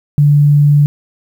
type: tone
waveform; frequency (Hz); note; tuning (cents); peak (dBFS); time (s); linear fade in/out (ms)
sine; 145.8; D3; -12; -5; 0.18-0.86; 0
effects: 7-bit